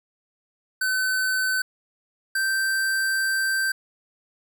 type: tone pair in turn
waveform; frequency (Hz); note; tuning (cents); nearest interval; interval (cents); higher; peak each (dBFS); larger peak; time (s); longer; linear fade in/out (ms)
square; 1521 / 1561.1; F#6 / G6; +47 / -8; unison; 45; second; -22 / -22; neither; 0.81-1.62 / 2.35-3.72; second; 5
effects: none